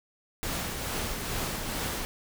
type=noise with tremolo; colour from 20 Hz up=pink; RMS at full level=-31 dBFS; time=0.43-2.05 s; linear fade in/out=0 ms; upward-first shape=triangle; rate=2.3 Hz; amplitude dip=40%; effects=none